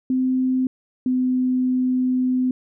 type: tone pair in turn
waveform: sine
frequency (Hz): 257.8 / 254.5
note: C4 / C4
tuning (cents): -26 / -48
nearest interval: unison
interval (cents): 22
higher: first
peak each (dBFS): -17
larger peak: neither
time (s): 0.1-0.67 / 1.06-2.51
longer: second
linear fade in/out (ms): 2
effects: none